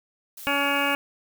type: noise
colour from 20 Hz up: blue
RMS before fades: -40 dBFS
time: 0.37-0.95 s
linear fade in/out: 5 ms
type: harmonic tone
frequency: 282.2 Hz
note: C#4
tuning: 31 cents sharp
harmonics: 1 / 2 / 3 / 4 / 5 / 6 / 8 / 9 / 10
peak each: -30 / -30 / -30 / -30 / -30 / -30 / -30 / -30 / -30 dBFS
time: 0.47-0.95 s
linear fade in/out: 0 ms
effects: none